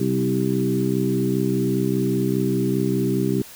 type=harmonic tone with a mistuned harmonic; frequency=65 Hz; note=C2; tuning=11 cents flat; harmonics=2 / 3 / 4 / 5 / 6; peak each=-25 / -24 / -26 / -25 / -25 dBFS; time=0-3.42 s; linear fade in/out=5 ms; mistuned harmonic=3; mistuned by=-19 cents; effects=white hiss -42 dBFS RMS until 3.55 s